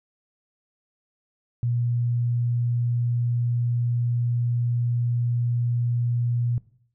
sine tone, 120 Hz, B2, 49 cents flat, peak -21 dBFS, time 1.63-6.58 s, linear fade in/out 0 ms, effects noise-tail reverb RT60 0.6 s tail -19 dB re dry

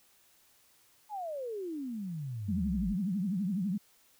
sine exponential sweep, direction down, 880 to 45.04 Hz, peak -35 dBFS, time 1.09-2.96 s, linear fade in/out 50 ms
sine tone with vibrato, 192.3 Hz, G3, 33 cents flat, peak -29 dBFS, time 2.48-3.78 s, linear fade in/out 10 ms, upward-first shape triangle, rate 12 Hz, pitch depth 230 cents each way
effects white hiss -65 dBFS RMS until 4.19 s

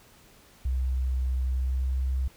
sine tone with pitch glide, 64.2 to 65.44 Hz, C2 to C2, -32 to +1 cents, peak -24 dBFS, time 0.65-2.28 s, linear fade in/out 5 ms, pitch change +33 cents, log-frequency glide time 1.46-2.17 s, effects pink hiss -56 dBFS RMS until 2.36 s

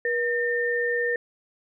sine tone pair together, 480 / 1812.2 Hz, B4 / A#6, -49 / -49 cents, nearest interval octave + major seventh, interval 2300 cents, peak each -25 dBFS, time 0.05-1.16 s, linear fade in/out 2 ms, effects none

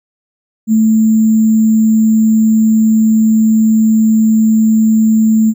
sine tone with sample-and-hold, 219.9 Hz, A3, 1 cent flat, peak -6 dBFS, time 0.67-5.54 s, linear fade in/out 50 ms, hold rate 7350 Hz, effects none

